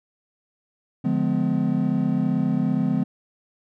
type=chord; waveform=triangle; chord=D diminished seventh; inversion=none; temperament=just; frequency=146.83 / 176.2 / 211.4 / 253.7 Hz; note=D3 / F3 / Ab3 / Cb4; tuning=0 / +16 / +31 / +47 cents; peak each=-25 / -23 / -23 / -22 dBFS; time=1.04-3.04 s; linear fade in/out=10 ms; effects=none